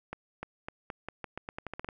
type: accelerating click train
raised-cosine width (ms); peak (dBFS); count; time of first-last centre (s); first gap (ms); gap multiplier
0.5; -22; 14; 0.13-1.888; 300; 0.85
effects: none